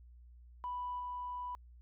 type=tone with level steps; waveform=sine; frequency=987.8 Hz; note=B5; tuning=in tune; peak=-36 / -38 dBFS; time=0.64-1.55 s; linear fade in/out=0 ms; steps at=0.99 s; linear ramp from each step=10 ms; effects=tanh soft clip ceiling -32 dBFS + added 60 Hz sine -54 dBFS peak until 1.81 s